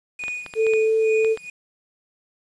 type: tone with tremolo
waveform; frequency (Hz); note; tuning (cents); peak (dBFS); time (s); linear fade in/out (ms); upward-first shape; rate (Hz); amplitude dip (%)
triangle; 2469; D#7; -14; -24; 0.19-1.5; 5; sine; 2.3; 90
type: clicks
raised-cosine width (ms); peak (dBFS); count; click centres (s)
0.3; -18; 8; 0.238 / 0.282 / 0.463 / 0.538 / 0.667 / 0.736 / 1.247 / 1.374
type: tone with vibrato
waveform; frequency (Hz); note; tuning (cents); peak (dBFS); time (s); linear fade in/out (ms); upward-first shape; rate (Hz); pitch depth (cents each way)
sine; 440.8; A4; +3; -16; 0.55-1.37; 50; sine; 3; 10
effects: resampled to 22050 Hz + 8-bit